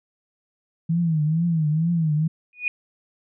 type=tone with vibrato; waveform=sine; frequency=160.9 Hz; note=E3; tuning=42 cents flat; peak=-18 dBFS; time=0.89-2.28 s; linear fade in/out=10 ms; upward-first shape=triangle; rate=2.2 Hz; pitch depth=140 cents each way
type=tone with exponential growth; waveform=sine; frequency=2466 Hz; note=D#7; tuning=16 cents flat; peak=-17 dBFS; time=2.53-2.68 s; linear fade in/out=1 ms; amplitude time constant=32 ms
effects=none

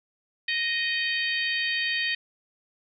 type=harmonic tone with a mistuned harmonic; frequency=622.3 Hz; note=D#5; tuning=in tune; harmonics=3 / 4 / 5 / 6 / 7; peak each=-28 / -30 / -32 / -34 / -35 dBFS; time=0.48-2.15 s; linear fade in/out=5 ms; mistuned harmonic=7; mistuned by=+51 cents; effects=none

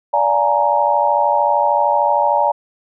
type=chord; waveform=sine; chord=Bb dominant seventh; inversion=first; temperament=just; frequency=582.7 / 699.2 / 839.1 / 932.3 Hz; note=D5 / F5 / Ab5 / Bb5; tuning=-14 / +2 / +18 / 0 cents; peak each=-18 / -22 / -17 / -16 dBFS; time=0.13-2.52 s; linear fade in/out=10 ms; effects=none

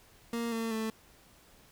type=tone with pitch steps; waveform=30% pulse; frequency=233.1 / 227 / 221 Hz; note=A#3 / A#3 / A3; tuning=0 / -46 / +8 cents; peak=-29 dBFS; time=0.33-0.9 s; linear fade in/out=2 ms; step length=190 ms; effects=pink hiss -60 dBFS RMS until 1.71 s

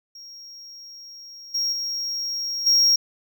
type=tone with level steps; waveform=triangle; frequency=5588 Hz; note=F8; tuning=in tune; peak=-38 / -20 / -24 / -13 dBFS; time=0.15-2.96 s; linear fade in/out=5 ms; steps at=1.54 / 1.72 / 2.66 s; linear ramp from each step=10 ms; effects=none

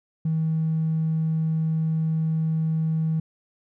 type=tone with tanh clipping; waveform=triangle; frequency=159.7 Hz; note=D#3; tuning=45 cents sharp; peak=-20 dBFS; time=0.25-3.2 s; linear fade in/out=5 ms; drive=1 dB; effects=none

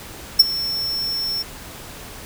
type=tone with ADSR envelope; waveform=square; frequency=5400 Hz; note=E8; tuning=41 cents sharp; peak=-4 dBFS; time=0.39-1.43 s; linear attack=10 ms; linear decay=25 ms; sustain=-18 dB; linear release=15 ms; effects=pink hiss -37 dBFS RMS until 2.25 s

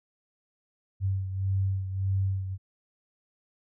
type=beating tone pair; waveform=sine; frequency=96 / 97.7 Hz; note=G2 / G2; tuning=-36 / -5 cents; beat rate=1.7 Hz; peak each=-26 / -33 dBFS; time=1-2.58 s; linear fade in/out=50 ms; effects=none

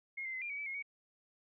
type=tone with pitch steps; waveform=sine; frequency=2149 / 2080 / 2047 / 2399 / 2264 / 2304 / 2156 / 2248 Hz; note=C7 / C7 / C7 / D7 / C#7 / D7 / C#7 / C#7; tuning=+46 / -11 / -38 / +36 / +36 / -34 / -49 / +24 cents; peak=-38 dBFS; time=0.17-0.826 s; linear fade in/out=10 ms; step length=82 ms; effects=none

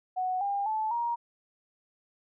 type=tone with pitch steps; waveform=sine; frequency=740 / 802.3 / 869.9 / 943.2 Hz; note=F#5 / G5 / A5 / A#5; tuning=0 / +40 / -20 / +20 cents; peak=-27 dBFS; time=0.16-1.16 s; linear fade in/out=20 ms; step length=250 ms; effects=none

